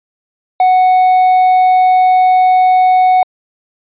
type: tone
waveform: triangle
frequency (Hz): 740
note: F#5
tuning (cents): 0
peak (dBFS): -4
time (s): 0.6-3.23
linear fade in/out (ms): 2
effects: resampled to 8000 Hz